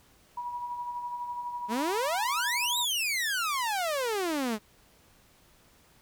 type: tone with tremolo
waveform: sine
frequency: 968 Hz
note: B5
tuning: 35 cents flat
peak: -31 dBFS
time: 0.37-2.85 s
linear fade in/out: 5 ms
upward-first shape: sine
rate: 12 Hz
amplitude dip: 45%
type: exponential two-way sweep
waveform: sawtooth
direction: up then down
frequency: 203.5 to 3890 to 203.5 Hz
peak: -24 dBFS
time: 1.68-4.59 s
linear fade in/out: 50 ms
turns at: 2.78 s
effects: pink hiss -61 dBFS RMS until 6.01 s